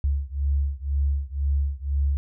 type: beating tone pair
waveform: sine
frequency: 69.3 / 71.3 Hz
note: C#2 / C#2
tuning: 0 / +49 cents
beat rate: 2 Hz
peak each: -24 / -25 dBFS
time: 0.04-2.17 s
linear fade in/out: 0 ms
effects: none